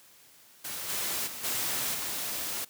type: noise with level steps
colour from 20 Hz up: white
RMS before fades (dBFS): -37 / -32 / -40 / -31 / -34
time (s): 0.64-2.65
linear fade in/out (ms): 10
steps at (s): 0.88 / 1.26 / 1.43 / 1.93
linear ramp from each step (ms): 20
effects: white hiss -57 dBFS RMS until 2.69 s + high-pass 80 Hz 12 dB/octave